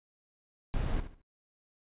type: noise with echo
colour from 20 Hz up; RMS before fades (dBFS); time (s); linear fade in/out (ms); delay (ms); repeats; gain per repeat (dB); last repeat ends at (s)
brown; -30; 0.74-1; 0; 72; 3; -11; 1.216
effects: noise-tail reverb RT60 0.1 s tail -26 dB re dry + resampled to 8000 Hz